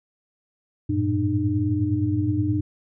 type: tone cluster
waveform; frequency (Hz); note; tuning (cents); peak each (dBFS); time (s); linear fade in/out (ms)
sine; 95.4 / 106 / 114.6 / 302; G2 / G#2 / A#2 / D4; -47 / +36 / -29 / +48; -25 / -31 / -26 / -23; 0.89-2.61; 10
effects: none